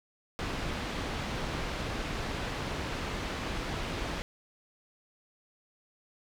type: low-pass noise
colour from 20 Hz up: pink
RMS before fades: -35 dBFS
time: 0.39-4.22 s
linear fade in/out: 0 ms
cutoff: 4000 Hz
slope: 12 dB/octave
effects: none